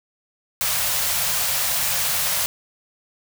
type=band-stop noise; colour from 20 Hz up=white; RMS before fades=-22 dBFS; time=0.61-2.46 s; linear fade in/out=0 ms; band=180 to 510 Hz; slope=48 dB/octave; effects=none